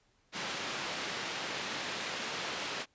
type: band-pass noise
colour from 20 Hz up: white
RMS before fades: -38 dBFS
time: 0.32-2.86 s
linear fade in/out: 50 ms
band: 150 to 3600 Hz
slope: 12 dB/octave
effects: pink hiss -71 dBFS RMS until 2.94 s + resampled to 16000 Hz